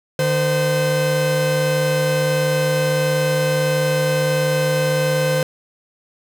45% pulse tone pair together, 151.5 / 516 Hz, D#3 / C5, -46 / -24 cents, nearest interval octave + major sixth, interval 2122 cents, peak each -20 / -18 dBFS, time 0.19-5.43 s, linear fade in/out 2 ms, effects none

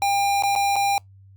square tone with dropouts, 800 Hz, G5, 35 cents sharp, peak -19 dBFS, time 0.02-0.98 s, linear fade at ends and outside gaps 1 ms, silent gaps 0.424-0.435 / 0.553-0.56 / 0.758-0.763 s, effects added 97 Hz sine -46 dBFS peak until 1.36 s + Opus 48 kbps

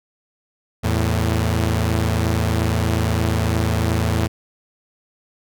sawtooth tone pair together, 82.41 / 110.91 Hz, E2 / A2, 0 / +14 cents, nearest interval perfect fourth, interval 514 cents, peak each -16 dBFS, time 0.83-4.28 s, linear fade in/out 20 ms, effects none

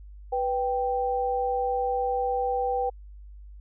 sine tone pair together, 493.3 / 783 Hz, B4 / G5, -2 / -2 cents, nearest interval minor sixth, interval 800 cents, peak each -27 / -26 dBFS, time 0.32-2.9 s, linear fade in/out 10 ms, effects added 50 Hz sine -42 dBFS peak until 3.6 s

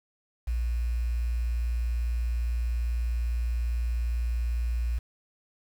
sine tone with quantisation, 58.8 Hz, A#1, 16 cents sharp, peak -25 dBFS, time 0.47-4.99 s, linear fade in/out 10 ms, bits 8, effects none

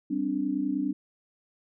sine chord, G suspended fourth, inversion none, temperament equal with one note detuned, 196 / 261.6 / 291.6 Hz, G3 / C4 / D4, 0 / 0 / -12 cents, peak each -34 / -30 / -28 dBFS, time 0.1-0.93 s, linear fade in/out 10 ms, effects none

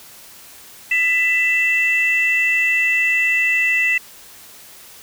sine tone pair together, 1992 / 2659 Hz, B6 / E7, +14 / +14 cents, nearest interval perfect fourth, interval 500 cents, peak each -16 dBFS, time 0.91-3.98 s, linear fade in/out 5 ms, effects tanh soft clip ceiling -8 dBFS + white hiss -42 dBFS RMS until 5.02 s

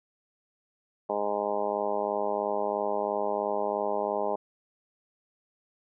harmonic tone, 103 Hz, G#2, 14 cents flat, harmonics 2 / 3 / 4 / 5 / 6 / 7 / 8 / 9 / 10, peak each -41 / -42 / -33 / -35 / -31 / -40 / -33 / -37 / -40 dBFS, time 1.09-4.36 s, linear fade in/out 10 ms, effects none

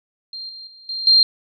sine tone with level steps, 4186 Hz, C8, in tune, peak -29 / -34 / -42 / -24 / -9 dBFS, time 0.33-1.23 s, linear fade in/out 2 ms, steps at 0.49 / 0.67 / 0.89 / 1.07 s, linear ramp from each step 2 ms, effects none

